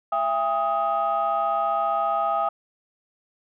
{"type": "tone cluster", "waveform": "sine", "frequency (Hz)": [670, 805, 1254], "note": ["E5", "G5", "D#6"], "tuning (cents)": [28, 46, 13], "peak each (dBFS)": [-25, -24, -24], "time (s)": [0.12, 2.49], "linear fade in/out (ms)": 5, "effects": ["tanh soft clip ceiling -14 dBFS"]}